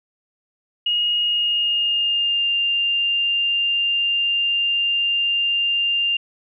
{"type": "tone with pitch glide", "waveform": "sine", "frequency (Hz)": [2873, 2796], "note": ["F7", "F7"], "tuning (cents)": [48, 1], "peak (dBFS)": -17, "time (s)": [0.86, 6.17], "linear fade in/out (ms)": 5, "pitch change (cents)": -47, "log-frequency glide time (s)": [1.21, 2.51], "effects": []}